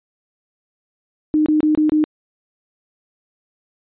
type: tone bursts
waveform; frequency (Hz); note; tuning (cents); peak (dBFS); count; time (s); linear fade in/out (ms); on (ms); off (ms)
sine; 306.3; D#4; -27; -12; 5; 1.34-2.04; 0; 120; 25
effects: resampled to 8000 Hz